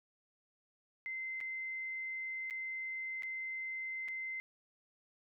sine tone with dropouts, 2071 Hz, C7, 18 cents flat, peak -38 dBFS, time 1.06-4.4 s, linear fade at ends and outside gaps 0 ms, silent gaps 1.404-1.411 / 2.5-2.508 / 3.223-3.233 / 4.081-4.085 s, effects none

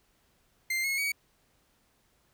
40% pulse tone with pitch steps, 2093 / 2173 / 2256 Hz, C7 / C#7 / C#7, 0 / -35 / +30 cents, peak -27 dBFS, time 0.7-1.12 s, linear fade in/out 5 ms, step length 140 ms, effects pink hiss -69 dBFS RMS until 2.33 s

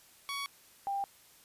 15% pulse / sine tone pair in turn, 1121 / 794.3 Hz, C#6 / G5, +19 / +23 cents, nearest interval tritone, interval 596 cents, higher first, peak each -29 / -31 dBFS, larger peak first, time 0.29-0.46 / 0.87-1.04 s, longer neither, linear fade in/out 0 ms, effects white hiss -60 dBFS RMS until 1.44 s + resampled to 32000 Hz

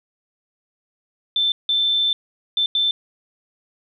sine tone bursts at uneven times, 3543 Hz, A7, 11 cents sharp, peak -16 dBFS, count 4, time 1.36-1.52 / 1.69-2.13 / 2.57-2.66 / 2.75-2.91 s, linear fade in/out 2 ms, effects none

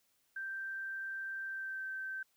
sine tone with pitch glide, 1568 to 1550.9 Hz, G6 to G6, 0 to -19 cents, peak -38 dBFS, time 0.36-2.23 s, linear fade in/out 5 ms, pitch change -19 cents, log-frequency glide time 1.46-1.84 s, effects white hiss -75 dBFS RMS until 2.36 s

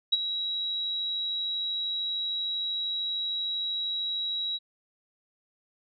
sine tone with ADSR envelope, 3869 Hz, B7, 36 cents flat, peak -17 dBFS, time 0.12-4.59 s, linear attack 12 ms, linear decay 27 ms, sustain -11 dB, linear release 35 ms, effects none

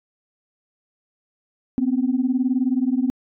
sine beating tone pair, 246.9 / 265.9 Hz, B3 / C4, 0 / +28 cents, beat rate 19 Hz, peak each -20 dBFS, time 1.78-3.1 s, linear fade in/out 0 ms, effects tanh soft clip ceiling -10 dBFS

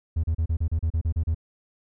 triangle tone bursts, 81 Hz, E2, 30 cents flat, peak -18 dBFS, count 11, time 0.16-1.347 s, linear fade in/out 10 ms, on 77 ms, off 34 ms, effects tanh soft clip ceiling -15 dBFS

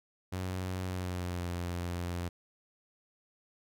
sawtooth tone with pitch glide, 92.5 to 87.56 Hz, F#2 to F2, 0 to +5 cents, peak -30 dBFS, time 0.32-2.29 s, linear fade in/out 10 ms, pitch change -95 cents, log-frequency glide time 0.86-1.46 s, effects none

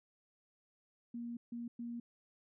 sine tone bursts at uneven times, 236.5 Hz, A#3, 25 cents sharp, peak -40 dBFS, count 3, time 1.14-1.37 / 1.52-1.68 / 1.79-2 s, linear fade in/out 5 ms, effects none

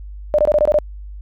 sine tone bursts, 599 Hz, D5, 34 cents sharp, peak -10 dBFS, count 7, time 0.34-0.787 s, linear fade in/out 0 ms, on 45 ms, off 22 ms, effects added 50 Hz sine -30 dBFS peak until 1.21 s

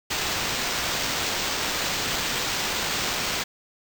white noise with sample-and-hold, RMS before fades -27 dBFS, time 0.1-3.44 s, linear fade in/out 10 ms, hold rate 11025 Hz, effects none

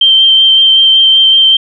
sine tone with vibrato, 3136 Hz, G7, in tune, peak -3 dBFS, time 0.01-1.57 s, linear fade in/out 5 ms, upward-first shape triangle, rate 5.3 Hz, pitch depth 14 cents each way, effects none

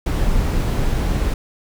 brown noise, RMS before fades -18 dBFS, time 0.06-1.34 s, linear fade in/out 5 ms, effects none

